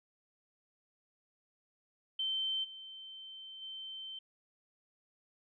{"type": "tone with level steps", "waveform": "sine", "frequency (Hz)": 3100, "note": "G7", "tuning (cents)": -20, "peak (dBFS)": [-32, -46, -42], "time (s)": [2.19, 4.19], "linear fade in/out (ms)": 5, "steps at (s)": [2.63, 3.61], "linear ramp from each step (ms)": 20, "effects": []}